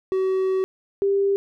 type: tone pair in turn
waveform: triangle / sine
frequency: 378.5 / 396.3 Hz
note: F#4 / G4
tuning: +39 / +19 cents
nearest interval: minor second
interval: 80 cents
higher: second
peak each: -17 dBFS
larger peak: neither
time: 0.12-0.64 / 1.02-1.36 s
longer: first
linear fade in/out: 0 ms
effects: none